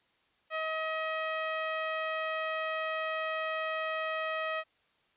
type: tone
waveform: 15% pulse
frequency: 635 Hz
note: D#5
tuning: 35 cents sharp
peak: -25 dBFS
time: 0.5-4.64 s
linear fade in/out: 50 ms
effects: white hiss -70 dBFS RMS until 5.16 s + resampled to 8000 Hz